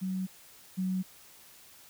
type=tone pair in turn; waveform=sine; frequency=187.4 / 186.57 Hz; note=F#3 / F#3; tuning=+22 / +15 cents; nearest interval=unison; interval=7 cents; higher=first; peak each=-30 / -28 dBFS; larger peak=second; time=0.01-0.27 / 0.77-1.03 s; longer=neither; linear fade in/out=20 ms; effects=white hiss -55 dBFS RMS until 1.89 s